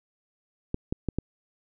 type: clicks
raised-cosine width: 3 ms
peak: -14 dBFS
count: 4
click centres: 0.744 / 0.925 / 1.087 / 1.186 s
effects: none